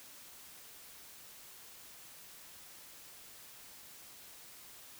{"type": "silence", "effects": ["white hiss -54 dBFS RMS until 4.99 s"]}